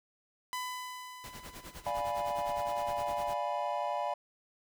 sawtooth tone with exponential decay, 1002 Hz, B5, 25 cents sharp, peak -30 dBFS, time 0.53-2.7 s, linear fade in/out 0 ms, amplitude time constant 470 ms
pink noise with tremolo, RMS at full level -45 dBFS, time 1.24-3.34 s, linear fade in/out 0 ms, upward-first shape sine, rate 9.8 Hz, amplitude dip 85%
triangle chord, D diminished seventh, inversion none, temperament equal, 587.3 / 698.5 / 830.6 / 987.8 Hz, D5 / F5 / Ab5 / Cb6, 0 / 0 / 0 / 0 cents, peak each -35 dBFS, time 1.86-4.14 s, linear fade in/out 5 ms
effects none

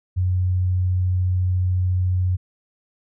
sine tone, 91.4 Hz, F#2, 21 cents flat, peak -17 dBFS, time 0.16-2.37 s, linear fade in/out 20 ms, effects none

